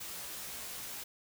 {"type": "noise with comb filter", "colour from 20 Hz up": "white", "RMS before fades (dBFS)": -43, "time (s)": [0, 1.04], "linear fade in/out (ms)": 10, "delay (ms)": 16, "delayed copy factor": 0.75, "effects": []}